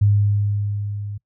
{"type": "tone with level ramp", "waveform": "sine", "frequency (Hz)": 102.5, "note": "G#2", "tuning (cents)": -22, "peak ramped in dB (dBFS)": [-11, -27], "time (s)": [0.01, 1.18], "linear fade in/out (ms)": 10, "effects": ["noise-tail reverb RT60 0.1 s tail -24 dB re dry"]}